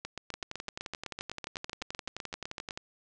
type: two click trains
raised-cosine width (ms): 0.2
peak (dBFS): -20 / -20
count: 29 / 22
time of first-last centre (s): 0.34-2.775 / 0.05-2.708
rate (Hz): 11.5 / 7.9
effects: resampled to 22050 Hz + 10-bit